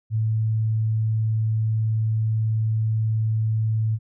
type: tone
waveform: sine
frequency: 110.2 Hz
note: A2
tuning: 3 cents sharp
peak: -19 dBFS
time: 0.1-3.99 s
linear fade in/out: 50 ms
effects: none